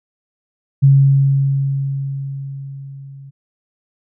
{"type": "tone with level ramp", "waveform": "sine", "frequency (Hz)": 137.5, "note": "C#3", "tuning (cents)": -14, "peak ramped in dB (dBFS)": [-5, -34], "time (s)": [0.82, 3.31], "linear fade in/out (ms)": 20, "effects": []}